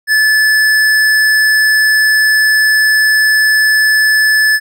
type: tone with hard clipping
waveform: triangle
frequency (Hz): 1735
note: A6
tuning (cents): -25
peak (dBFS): -9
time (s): 0.07-4.6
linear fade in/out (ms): 50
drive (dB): 17
effects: none